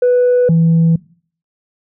sine tone pair in turn, 493.9 / 164.82 Hz, B4 / E3, 0 / 0 cents, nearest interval octave + perfect fifth, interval 1900 cents, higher first, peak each -6 dBFS, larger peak neither, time 0.02-0.49 / 0.49-0.96 s, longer neither, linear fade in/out 5 ms, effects noise-tail reverb RT60 0.5 s tail -22 dB re dry + tanh soft clip ceiling -6 dBFS

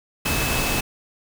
sine tone in noise, 2600 Hz, E7, 24 cents flat, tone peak -28 dBFS, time 0.25-0.81 s, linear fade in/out 10 ms, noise pink, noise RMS -23 dBFS, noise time 0.25-0.81 s, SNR -8 dB, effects none

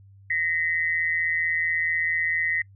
sine tone pair together, 1864.7 / 2029 Hz, A#6 / B6, 0 / +46 cents, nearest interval minor second, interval 146 cents, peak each -25 dBFS, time 0.3-2.62 s, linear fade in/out 5 ms, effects noise-tail reverb RT60 0.1 s tail -24 dB re dry + added 98 Hz sine -48 dBFS peak until 2.75 s

